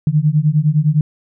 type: beating tone pair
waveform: sine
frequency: 146.83 / 156.63 Hz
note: D3 / D#3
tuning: 0 / +12 cents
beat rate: 9.8 Hz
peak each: -14 dBFS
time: 0.07-1.01 s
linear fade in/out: 2 ms
effects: none